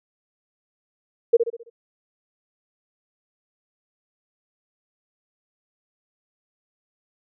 sine tone with echo, 466.2 Hz, A#4, in tune, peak -9 dBFS, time 1.33-1.37 s, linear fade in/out 10 ms, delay 66 ms, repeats 5, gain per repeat -7 dB, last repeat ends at 1.7 s, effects none

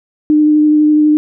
sine tone with vibrato, 302.5 Hz, D#4, 49 cents flat, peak -6 dBFS, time 0.3-1.17 s, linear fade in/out 0 ms, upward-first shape sine, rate 12 Hz, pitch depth 11 cents each way, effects none

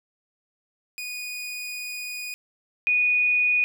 sawtooth / sine tone pair in turn, 2469 / 2469 Hz, D#7 / D#7, -14 / -14 cents, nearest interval unison, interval 0 cents, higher neither, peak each -28 / -18 dBFS, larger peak second, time 0.98-2.34 / 2.87-3.64 s, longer first, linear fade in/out 0 ms, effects none

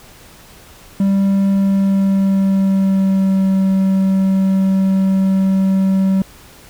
triangle tone with pitch glide, 196 to 191.74 Hz, G3 to G3, 0 to -38 cents, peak -9 dBFS, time 1-6.22 s, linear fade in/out 2 ms, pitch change -38 cents, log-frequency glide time 1.52-3.49 s, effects pink hiss -42 dBFS RMS until 6.69 s

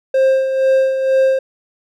triangle tone with tremolo, 530 Hz, C5, 22 cents sharp, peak -7 dBFS, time 0.14-1.39 s, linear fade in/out 5 ms, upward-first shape sine, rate 2.1 Hz, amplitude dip 55%, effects none

